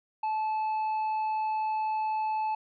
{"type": "tone with hard clipping", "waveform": "sine", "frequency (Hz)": 868, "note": "A5", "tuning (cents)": -24, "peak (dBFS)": -28, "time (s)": [0.23, 2.55], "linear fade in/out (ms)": 5, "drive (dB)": 3, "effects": ["resampled to 11025 Hz"]}